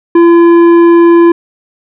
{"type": "tone with tanh clipping", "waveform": "triangle", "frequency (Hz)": 339.8, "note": "F4", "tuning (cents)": -47, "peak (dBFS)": -3, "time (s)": [0.15, 1.32], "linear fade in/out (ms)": 5, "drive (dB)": 14, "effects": []}